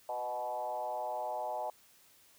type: tone with frequency modulation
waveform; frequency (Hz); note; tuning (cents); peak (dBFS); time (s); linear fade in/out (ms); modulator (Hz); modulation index
sine; 740; F#5; 0; -34; 0.09-1.7; 2; 120; 1.5
effects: white hiss -63 dBFS RMS until 2.38 s